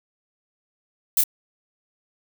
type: noise with echo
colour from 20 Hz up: violet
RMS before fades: -18 dBFS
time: 1.17-1.21 s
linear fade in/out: 2 ms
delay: 28 ms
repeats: 1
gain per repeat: -3 dB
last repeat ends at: 1.238 s
effects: none